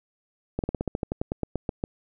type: slowing click train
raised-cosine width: 2 ms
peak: -13 dBFS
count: 15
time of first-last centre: 0.59-1.839 s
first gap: 48 ms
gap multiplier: 1.09
effects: none